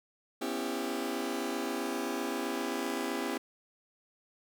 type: chord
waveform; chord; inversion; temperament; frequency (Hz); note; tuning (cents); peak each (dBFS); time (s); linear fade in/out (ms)
sawtooth; C# half-diminished seventh; third; just; 249.5 / 277.2 / 332.6 / 399.1; B3 / C#4 / E4 / G4; +18 / 0 / +16 / +31; -34; 0.41-3.38; 10
effects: none